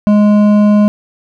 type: tone with hard clipping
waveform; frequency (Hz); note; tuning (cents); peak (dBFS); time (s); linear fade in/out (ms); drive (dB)
sine; 208.2; G#3; +5; -7; 0.07-0.88; 0; 9
effects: none